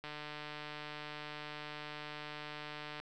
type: click train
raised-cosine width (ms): 0.3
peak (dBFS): -28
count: 445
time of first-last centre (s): 0.04-3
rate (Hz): 150
effects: none